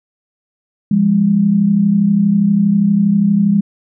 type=tone pair together; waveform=sine; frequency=171.46 / 203.9 Hz; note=F3 / G#3; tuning=-32 / -32 cents; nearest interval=minor third; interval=300 cents; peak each=-16 / -10 dBFS; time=0.91-3.61 s; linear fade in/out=5 ms; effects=none